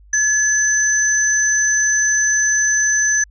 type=tone pair together; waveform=sine; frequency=1707 / 6083 Hz; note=G#6 / F#8; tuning=+47 / +47 cents; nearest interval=octave + minor seventh; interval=2200 cents; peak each=-16 dBFS; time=0.13-3.24 s; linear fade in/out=5 ms; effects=added 50 Hz sine -43 dBFS peak until 3.3 s